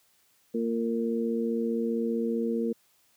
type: harmonic tone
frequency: 115.3 Hz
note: A#2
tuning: 19 cents flat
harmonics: 2 / 3 / 4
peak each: -28 / -34 / -30 dBFS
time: 0.54-2.73 s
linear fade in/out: 10 ms
effects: white hiss -66 dBFS RMS until 3.16 s + high-pass 60 Hz 12 dB/octave